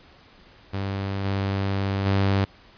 sawtooth tone with level steps, 98 Hz, G2, in tune, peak -22 / -19 / -15 dBFS, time 0.73-2.45 s, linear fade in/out 10 ms, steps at 1.24 / 2.05 s, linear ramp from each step 20 ms, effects pink hiss -52 dBFS RMS until 2.77 s + resampled to 11025 Hz

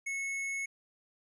square tone, 2194 Hz, C#7, 18 cents flat, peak -34 dBFS, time 0.06-0.66 s, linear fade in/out 10 ms, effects low-pass 10000 Hz 12 dB/octave

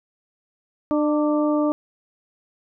harmonic tone with a mistuned harmonic, 299.7 Hz, D4, 35 cents sharp, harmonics 1 / 2 / 3 / 4, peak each -19 / -23 / -32 / -30 dBFS, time 0.91-1.72 s, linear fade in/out 0 ms, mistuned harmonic 4, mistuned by -38 cents, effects none

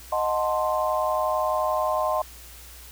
sine chord, D# diminished seventh, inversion none, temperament equal with one note detuned, 622.3 / 733.6 / 880 / 1046.5 Hz, D#5 / F#5 / A5 / C6, 0 / -15 / 0 / 0 cents, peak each -25 / -29 / -31 / -26 dBFS, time 0.12-2.22 s, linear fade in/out 5 ms, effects added 60 Hz sine -46 dBFS peak until 2.91 s + white hiss -46 dBFS RMS until 2.91 s

